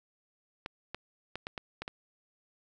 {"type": "clicks", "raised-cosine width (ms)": 0.3, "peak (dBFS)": -21, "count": 7, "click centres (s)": [0.661, 0.946, 1.356, 1.469, 1.578, 1.82, 1.879], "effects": []}